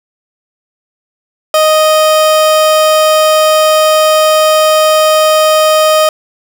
30% pulse tone, 622.3 Hz, D#5, in tune, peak -3 dBFS, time 1.54-6.09 s, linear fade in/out 2 ms, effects none

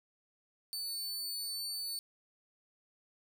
sawtooth tone, 4499 Hz, C#8, 25 cents sharp, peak -34 dBFS, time 0.73-1.99 s, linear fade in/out 0 ms, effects none

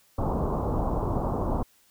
pink low-pass noise, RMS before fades -27 dBFS, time 0.18-1.63 s, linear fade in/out 5 ms, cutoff 1100 Hz, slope 48 dB/octave, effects white hiss -62 dBFS RMS until 1.9 s

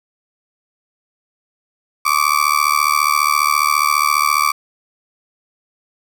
35% pulse tone with amplitude modulation, 1156 Hz, D6, 28 cents flat, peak -7 dBFS, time 2.05-4.52 s, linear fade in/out 10 ms, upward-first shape sine, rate 74.7 Hz, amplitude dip 100%, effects 7-bit

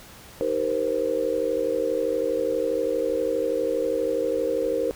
sine chord, C minor seventh, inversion first, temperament just, 314 / 392.4 / 470.9 / 523.3 Hz, Eb4 / G4 / Bb4 / C5, +16 / +2 / +18 / 0 cents, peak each -31 / -31 / -25 / -26 dBFS, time 0.41-4.91 s, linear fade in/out 0 ms, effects pink hiss -46 dBFS RMS until 4.95 s

